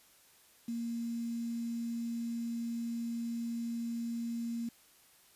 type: tone with quantisation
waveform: sine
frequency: 233.1 Hz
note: A#3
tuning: in tune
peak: -34 dBFS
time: 0.68-4.69 s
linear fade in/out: 5 ms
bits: 9
effects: white hiss -63 dBFS RMS until 5.35 s + resampled to 32000 Hz